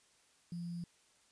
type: tone with sample-and-hold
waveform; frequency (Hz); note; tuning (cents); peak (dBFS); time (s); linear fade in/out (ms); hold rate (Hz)
sine; 172.4; F3; -22; -39; 0.52-0.84; 2; 4900
effects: white hiss -69 dBFS RMS until 1.31 s + resampled to 22050 Hz